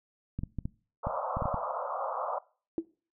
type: clicks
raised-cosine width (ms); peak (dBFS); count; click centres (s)
5; -21; 9; 0.39 / 0.435 / 0.587 / 0.655 / 1.07 / 1.37 / 1.422 / 1.456 / 1.543
type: band-pass noise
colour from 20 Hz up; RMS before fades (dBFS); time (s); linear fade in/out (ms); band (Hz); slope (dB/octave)
pink; -34; 1.03-2.39; 10; 510 to 1300; 96
type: tone with exponential decay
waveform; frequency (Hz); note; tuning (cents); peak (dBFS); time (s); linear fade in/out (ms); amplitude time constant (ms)
sine; 329.6; E4; 0; -23; 2.78-2.85; 1; 15
effects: noise-tail reverb RT60 0.4 s tail -22 dB re dry